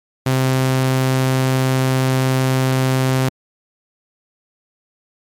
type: tone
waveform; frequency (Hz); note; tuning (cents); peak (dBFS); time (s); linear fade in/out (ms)
sawtooth; 130.81; C3; 0; -10; 0.26-3.29; 5
effects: MP3 96 kbps